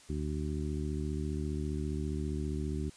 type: harmonic tone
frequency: 74.9 Hz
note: D2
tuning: 35 cents sharp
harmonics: 1 / 2 / 3 / 4 / 5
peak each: -35 / -38 / -40 / -41 / -42 dBFS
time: 0.09-2.9 s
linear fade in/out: 10 ms
effects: white hiss -57 dBFS RMS until 2.96 s + resampled to 22050 Hz